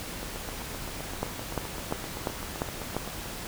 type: two click trains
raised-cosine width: 1 ms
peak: -13 / -23 dBFS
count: 6 / 23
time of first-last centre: 1.23-2.966 / 0.23-3.076 s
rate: 2.88 / 7.73 Hz
effects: pink hiss -38 dBFS RMS until 3.47 s